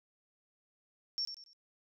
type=tone with echo; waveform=sine; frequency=5470 Hz; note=F8; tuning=37 cents flat; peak=-32 dBFS; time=1.18-1.25 s; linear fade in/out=0 ms; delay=94 ms; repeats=3; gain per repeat=-9 dB; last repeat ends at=1.532 s; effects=none